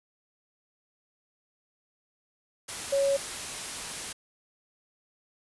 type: tone in noise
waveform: sine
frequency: 554.4 Hz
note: C#5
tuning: in tune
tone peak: -22 dBFS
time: 2.92-3.17 s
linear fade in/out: 10 ms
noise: white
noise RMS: -36 dBFS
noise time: 2.68-4.13 s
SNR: +11 dB
effects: resampled to 24000 Hz